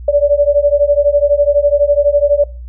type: beating tone pair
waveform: sine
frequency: 572 / 584 Hz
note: D5 / D5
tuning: -46 / -10 cents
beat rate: 12 Hz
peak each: -11 dBFS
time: 0.08-2.44 s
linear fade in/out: 5 ms
effects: noise-tail reverb RT60 0.4 s tail -23 dB re dry + added 60 Hz sine -26 dBFS peak until 2.68 s